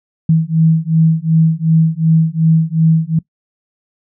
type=beating tone pair; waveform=sine; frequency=160 / 162.7 Hz; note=D#3 / E3; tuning=+49 / -22 cents; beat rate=2.7 Hz; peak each=-12 dBFS; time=0.29-3.19 s; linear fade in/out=5 ms; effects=noise-tail reverb RT60 0.1 s tail -21 dB re dry